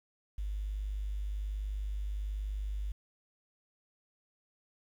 sine tone, 50.6 Hz, G#1, 44 cents flat, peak -33 dBFS, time 0.38-2.92 s, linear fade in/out 5 ms, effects 10-bit

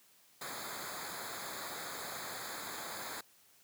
pink noise with comb filter, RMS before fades -43 dBFS, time 0.41-3.21 s, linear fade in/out 5 ms, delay 0.35 ms, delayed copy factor -0.9, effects white hiss -65 dBFS RMS until 3.63 s + high-pass 80 Hz 12 dB/octave

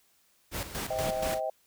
pink noise with tremolo, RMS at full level -34 dBFS, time 0.51-1.41 s, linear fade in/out 50 ms, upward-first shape square, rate 4.2 Hz, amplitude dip 65%
sine chord, C minor, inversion none, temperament equal with one note detuned, 523.3 / 637.5 / 784 Hz, C5 / Eb5 / G5, 0 / +42 / 0 cents, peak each -36 / -31 / -35 dBFS, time 0.9-1.5 s, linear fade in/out 5 ms
effects white hiss -67 dBFS RMS until 1.66 s

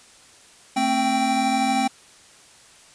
square tone cluster, 224.2 / 264.9 / 782 Hz, A3 / C4 / G5, +33 / +22 / -4 cents, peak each -27 / -25 / -22 dBFS, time 0.76-1.88 s, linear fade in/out 10 ms, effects white hiss -50 dBFS RMS until 2.94 s + resampled to 22050 Hz

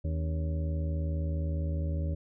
harmonic tone with a mistuned harmonic, 79.8 Hz, D#2, 44 cents sharp, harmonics 1 / 2 / 3 / 4 / 5 / 6 / 7, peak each -29 / -36 / -48 / -43 / -49 / -53 / -44 dBFS, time 0.04-2.15 s, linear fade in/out 10 ms, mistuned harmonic 4, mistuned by -140 cents, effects none

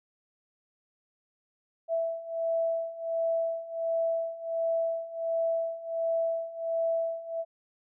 sine beating tone pair, 660 / 661.4 Hz, E5 / E5, +2 / +6 cents, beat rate 1.4 Hz, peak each -32 / -29 dBFS, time 1.88-7.45 s, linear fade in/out 50 ms, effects none

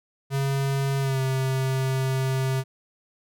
square tone with pitch glide, 137.2 to 132.3 Hz, C#3 to C3, -17 to +20 cents, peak -23 dBFS, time 0.3-2.64 s, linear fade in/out 50 ms, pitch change -63 cents, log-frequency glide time 1-1.2 s, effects none

